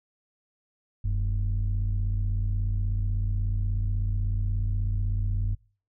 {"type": "tone pair together", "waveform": "sine", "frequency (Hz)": [42.32, 98.7], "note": ["E1", "G2"], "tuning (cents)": [46, 12], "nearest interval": "octave + minor third", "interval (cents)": 1466, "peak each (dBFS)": [-24, -25], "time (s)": [1.04, 5.55], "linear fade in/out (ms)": 10, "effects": ["noise-tail reverb RT60 0.4 s tail -25 dB re dry", "tanh soft clip ceiling -20 dBFS"]}